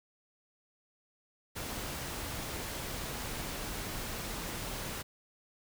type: noise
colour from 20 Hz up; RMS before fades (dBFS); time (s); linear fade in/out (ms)
pink; -39; 1.55-5.03; 20
effects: none